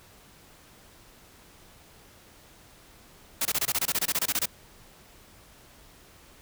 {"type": "noise bursts", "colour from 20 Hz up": "white", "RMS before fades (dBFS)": -26, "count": 16, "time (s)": [3.41, 4.458], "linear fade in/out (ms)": 5, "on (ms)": 43, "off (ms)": 24, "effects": ["pink hiss -54 dBFS RMS until 6.41 s"]}